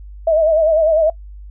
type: tone with vibrato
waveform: sine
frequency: 636 Hz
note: D#5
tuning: 38 cents sharp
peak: -10 dBFS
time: 0.27-1.1 s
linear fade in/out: 5 ms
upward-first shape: sine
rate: 10 Hz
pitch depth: 76 cents each way
effects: noise-tail reverb RT60 0.1 s tail -22 dB re dry + added 50 Hz sine -32 dBFS peak until 1.5 s